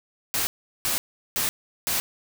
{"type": "noise bursts", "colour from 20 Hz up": "white", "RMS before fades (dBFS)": -25, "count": 4, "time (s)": [0.34, 2], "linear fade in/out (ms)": 0, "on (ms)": 130, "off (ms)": 380, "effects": []}